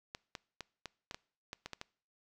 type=clicks; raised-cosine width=0.2 ms; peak=-24 dBFS; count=10; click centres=0.149 / 0.352 / 0.607 / 0.857 / 1.111 / 1.145 / 1.531 / 1.66 / 1.733 / 1.814 s; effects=noise-tail reverb RT60 0.5 s tail -24 dB re dry